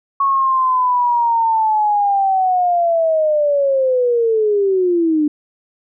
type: linear sweep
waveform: sine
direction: down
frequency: 1107 to 293.7 Hz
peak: -12 dBFS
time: 0.2-5.28 s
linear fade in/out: 5 ms
effects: none